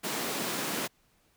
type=high-pass noise; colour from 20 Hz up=pink; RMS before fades=-33 dBFS; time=0.03-0.88 s; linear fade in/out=20 ms; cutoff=180 Hz; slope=24 dB/octave; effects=pink hiss -68 dBFS RMS until 1.36 s